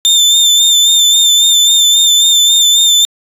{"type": "tone with vibrato", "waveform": "30% pulse", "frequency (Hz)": 3577, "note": "A7", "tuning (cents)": 28, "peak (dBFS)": -3, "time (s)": [0.05, 3.05], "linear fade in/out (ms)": 0, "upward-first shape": "sine", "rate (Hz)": 3.7, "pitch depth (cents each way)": 32, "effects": ["resampled to 32000 Hz"]}